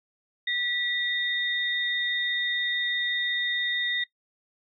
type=tone pair together; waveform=sine; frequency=1949 / 3672 Hz; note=B6 / A#7; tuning=-23 / -27 cents; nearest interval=major seventh; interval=1096 cents; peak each=-28 dBFS; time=0.47-4.04 s; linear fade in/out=5 ms; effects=noise-tail reverb RT60 0.1 s tail -18 dB re dry